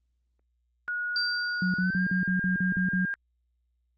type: tone with pitch glide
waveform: sine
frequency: 1450 to 1608.9 Hz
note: F#6 to G6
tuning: -35 to +45 cents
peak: -28 dBFS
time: 0.88-3.14 s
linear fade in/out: 0 ms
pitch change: +180 cents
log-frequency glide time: 1.76-2.01 s
type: tone with exponential decay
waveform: sine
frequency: 4699 Hz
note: D8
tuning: in tune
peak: -25 dBFS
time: 1.16-2.27 s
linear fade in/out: 1 ms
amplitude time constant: 240 ms
type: tone bursts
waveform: sine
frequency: 183.5 Hz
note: F#3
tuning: 14 cents flat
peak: -24 dBFS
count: 9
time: 1.62-3.052 s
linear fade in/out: 2 ms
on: 120 ms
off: 44 ms
effects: added 60 Hz sine -70 dBFS peak until 3.97 s + Opus 24 kbps